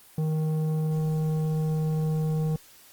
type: tone with tanh clipping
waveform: triangle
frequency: 156.4 Hz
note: D#3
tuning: 9 cents sharp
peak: -25 dBFS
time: 0.18-2.56 s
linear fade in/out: 2 ms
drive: 14 dB
effects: white hiss -53 dBFS RMS until 2.92 s + Opus 24 kbps